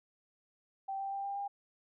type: tone with pitch steps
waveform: sine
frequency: 779 / 784.9 / 790.8 / 796.7 / 802.8 Hz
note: G5 / G5 / G5 / G5 / G5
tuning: -11 / +2 / +15 / +28 / +41 cents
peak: -35 dBFS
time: 0.88-1.48 s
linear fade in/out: 10 ms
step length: 120 ms
effects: none